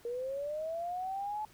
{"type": "linear sweep", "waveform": "sine", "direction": "up", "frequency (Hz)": [466.2, 863], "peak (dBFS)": -34, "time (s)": [0.05, 1.45], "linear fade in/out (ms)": 2, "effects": ["pink hiss -61 dBFS RMS until 1.53 s"]}